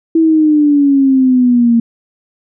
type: exponential sweep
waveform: sine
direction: down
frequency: 328.3 to 230 Hz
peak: -6 dBFS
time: 0.15-1.8 s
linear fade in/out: 5 ms
effects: none